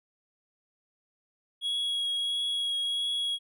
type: tone with vibrato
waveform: triangle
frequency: 3322 Hz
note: G#7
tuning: in tune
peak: -26 dBFS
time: 1.61-3.39 s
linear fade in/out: 50 ms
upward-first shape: triangle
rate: 1.5 Hz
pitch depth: 13 cents each way
effects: none